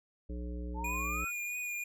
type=harmonic tone; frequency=60.4 Hz; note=B1; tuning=38 cents flat; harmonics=1 / 3 / 5 / 7 / 9; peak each=-37 / -46 / -46 / -50 / -53 dBFS; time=0.29-1.25 s; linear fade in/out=10 ms
type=exponential sweep; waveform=sine; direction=up; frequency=856 to 1426 Hz; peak=-38 dBFS; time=0.74-1.32 s; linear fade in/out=50 ms
type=tone with vibrato; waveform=square; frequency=2444 Hz; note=D#7; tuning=32 cents flat; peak=-36 dBFS; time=0.84-1.84 s; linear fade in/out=5 ms; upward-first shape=triangle; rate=3 Hz; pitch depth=27 cents each way
effects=none